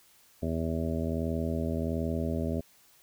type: harmonic tone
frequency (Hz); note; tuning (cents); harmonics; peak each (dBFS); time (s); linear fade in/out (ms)
81.4; E2; -21; 1 / 2 / 3 / 4 / 5 / 6 / 7 / 8; -33 / -35 / -33 / -41 / -38 / -46 / -39 / -40; 0.42-2.61; 10
effects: white hiss -61 dBFS RMS until 3.02 s